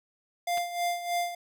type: tone with tremolo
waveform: square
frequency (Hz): 698.5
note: F5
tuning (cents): 0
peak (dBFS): -26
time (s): 0.47-1.35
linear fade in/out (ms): 5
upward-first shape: sine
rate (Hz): 3.2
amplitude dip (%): 70
type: clicks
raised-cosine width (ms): 0.2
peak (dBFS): -24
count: 2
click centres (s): 0.574 / 0.581
effects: none